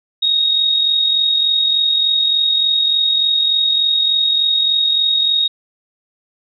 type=tone with amplitude modulation; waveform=sine; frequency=3751 Hz; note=A#7; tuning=10 cents sharp; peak=-10 dBFS; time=0.22-5.48 s; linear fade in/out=10 ms; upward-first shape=sine; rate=43.4 Hz; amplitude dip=45%; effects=none